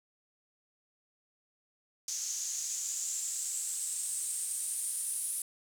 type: noise with band-pass filter sweep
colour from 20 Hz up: white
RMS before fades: -36 dBFS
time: 2.08-5.42 s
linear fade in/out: 2 ms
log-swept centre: 6300 to 9900 Hz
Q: 5.9
effects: none